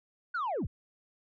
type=linear sweep; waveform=sine; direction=down; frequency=1515 to 30.39 Hz; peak=-28 dBFS; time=0.34-0.67 s; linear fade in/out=10 ms; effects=tanh soft clip ceiling -28 dBFS